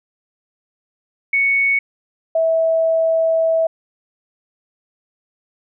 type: tone pair in turn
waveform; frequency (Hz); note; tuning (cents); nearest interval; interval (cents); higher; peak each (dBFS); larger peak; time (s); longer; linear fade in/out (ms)
sine; 2220 / 651.5; C#7 / E5; +2 / -20; octave + major sixth; 2122; first; -13; neither; 1.33-1.79 / 2.35-3.67; second; 5
effects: none